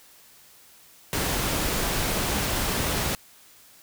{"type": "noise", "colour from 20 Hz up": "pink", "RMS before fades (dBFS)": -26, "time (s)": [1.13, 3.15], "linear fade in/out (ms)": 0, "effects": ["white hiss -53 dBFS RMS until 3.82 s"]}